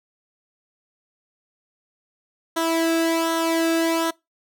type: tone with flanger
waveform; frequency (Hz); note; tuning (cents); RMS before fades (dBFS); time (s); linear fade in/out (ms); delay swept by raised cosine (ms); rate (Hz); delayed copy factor
sawtooth; 329; E4; -3; -21; 2.56-4.11; 10; 0.41 to 0.96; 1.3; -0.65
effects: noise-tail reverb RT60 0.2 s tail -23 dB re dry